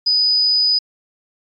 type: tone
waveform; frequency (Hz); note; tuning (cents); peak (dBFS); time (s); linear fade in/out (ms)
sine; 4978; D#8; 0; -12; 0.06-0.79; 10
effects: MP3 64 kbps